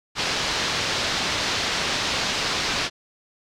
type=low-pass noise; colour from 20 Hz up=white; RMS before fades=-25 dBFS; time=0.15-2.9 s; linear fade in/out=50 ms; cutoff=5200 Hz; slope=24 dB/octave; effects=none